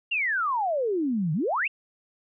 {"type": "exponential two-way sweep", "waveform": "sine", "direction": "down then up", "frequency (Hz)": [2862, 146.83, 2862], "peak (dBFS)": -23, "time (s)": [0.11, 1.68], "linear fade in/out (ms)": 10, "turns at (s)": 1.33, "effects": []}